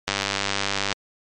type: click train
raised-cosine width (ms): 0.2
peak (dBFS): -5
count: 85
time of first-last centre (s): 0.08-0.927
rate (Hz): 99.2
effects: MP3 64 kbps